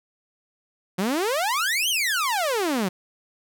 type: exponential two-way sweep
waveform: sawtooth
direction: up then down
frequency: 174.61 to 3247 to 174.61 Hz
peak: -18 dBFS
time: 0.98-2.89 s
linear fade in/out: 10 ms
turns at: 1.89 s
effects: none